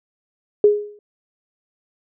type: tone with exponential decay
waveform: sine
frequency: 415.3 Hz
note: G#4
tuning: in tune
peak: -6 dBFS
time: 0.64-0.99 s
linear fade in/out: 2 ms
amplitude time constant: 75 ms
effects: none